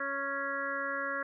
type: harmonic tone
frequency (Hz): 277.2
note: C#4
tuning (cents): 0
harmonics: 1 / 2 / 4 / 5 / 6 / 7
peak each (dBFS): -45 / -39 / -39 / -38 / -36 / -43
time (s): 0-1.23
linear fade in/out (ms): 5
effects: none